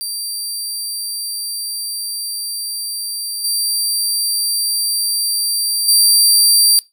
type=tone with level steps; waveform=20% pulse; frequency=4699 Hz; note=D8; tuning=in tune; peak=-16 / -10 / -3 dBFS; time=0.01-6.79 s; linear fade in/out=0 ms; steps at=3.44 / 5.88 s; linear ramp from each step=5 ms; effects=noise-tail reverb RT60 0.2 s tail -20 dB re dry